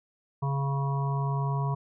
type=harmonic tone; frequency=138.59 Hz; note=C#3; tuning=in tune; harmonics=1 / 3 / 5 / 7 / 8; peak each=-26 / -40 / -40 / -35 / -40 dBFS; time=0.42-1.75 s; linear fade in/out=10 ms; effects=none